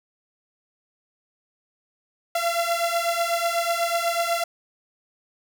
sawtooth beating tone pair, 677 / 685.1 Hz, E5 / F5, +46 / -33 cents, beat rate 8.1 Hz, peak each -21 dBFS, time 2.35-4.44 s, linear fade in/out 5 ms, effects none

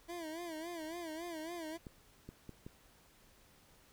25% pulse tone with vibrato, 329.6 Hz, E4, in tune, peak -38 dBFS, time 0.08-1.78 s, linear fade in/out 20 ms, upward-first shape sine, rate 3.6 Hz, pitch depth 110 cents each way
clicks, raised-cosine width 3 ms, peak -34 dBFS, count 4, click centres 1.868 / 2.29 / 2.493 / 2.665 s
effects pink hiss -65 dBFS RMS until 3.92 s

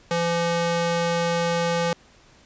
square tone with high-pass filter, 170 Hz, F3, 46 cents flat, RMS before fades -23 dBFS, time 0.11-1.93 s, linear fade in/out 0 ms, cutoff 340 Hz, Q 1.2, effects pink hiss -54 dBFS RMS until 2.45 s + resampled to 16000 Hz

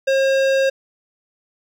sine tone with hard clipping, 538 Hz, C5, 48 cents sharp, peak -16 dBFS, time 0.07-0.7 s, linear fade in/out 10 ms, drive 16 dB, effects none

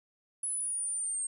sine linear sweep, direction down, 10240 to 8470 Hz, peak -31 dBFS, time 0.43-1.27 s, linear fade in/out 5 ms, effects none

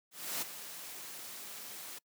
white noise with ADSR envelope, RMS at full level -35 dBFS, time 0.11-1.99 s, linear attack 310 ms, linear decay 14 ms, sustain -11 dB, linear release 12 ms, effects noise-tail reverb RT60 0.1 s tail -24 dB re dry + high-pass 150 Hz 12 dB/octave

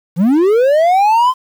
triangle linear sweep, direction up, 155.56 to 1046.5 Hz, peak -6 dBFS, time 0.16-1.34 s, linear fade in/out 50 ms, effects 7-bit

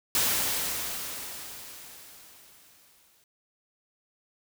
white noise with exponential decay, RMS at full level -24 dBFS, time 0.15-3.24 s, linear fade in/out 1 ms, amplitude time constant 670 ms, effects none

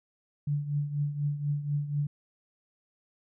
sine tone with tremolo, 145.5 Hz, D3, 16 cents flat, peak -24 dBFS, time 0.47-2.07 s, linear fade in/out 5 ms, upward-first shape triangle, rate 4.1 Hz, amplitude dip 75%, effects none

